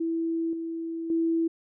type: tone with level steps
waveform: sine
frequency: 329.6 Hz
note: E4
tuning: in tune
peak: -25 / -30 / -22 dBFS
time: 0-1.48 s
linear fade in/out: 10 ms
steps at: 0.53 / 1.1 s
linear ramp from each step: 2 ms
effects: none